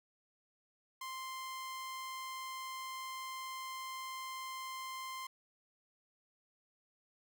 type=tone; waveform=sawtooth; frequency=1046.5 Hz; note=C6; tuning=in tune; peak=-38 dBFS; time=1.01-5.27 s; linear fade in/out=5 ms; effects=none